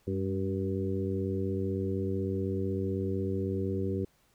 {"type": "harmonic tone with a mistuned harmonic", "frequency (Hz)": 95.9, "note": "G2", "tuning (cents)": -37, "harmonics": [1, 2, 3, 4, 5], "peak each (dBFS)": [-33, -35, -37, -34, -39], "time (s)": [0.07, 4.05], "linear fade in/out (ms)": 5, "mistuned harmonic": 2, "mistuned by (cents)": 52, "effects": ["pink hiss -68 dBFS RMS until 4.34 s"]}